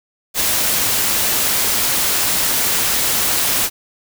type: noise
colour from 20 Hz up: white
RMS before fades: -17 dBFS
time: 0.34-3.7 s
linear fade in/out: 50 ms
effects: none